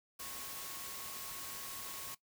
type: tone in noise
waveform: sine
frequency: 1095 Hz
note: C#6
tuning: 22 cents flat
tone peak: -55 dBFS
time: 0.19-2.15 s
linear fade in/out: 10 ms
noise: white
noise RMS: -45 dBFS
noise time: 0.19-2.15 s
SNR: -13 dB
effects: noise-tail reverb RT60 0.1 s tail -18 dB re dry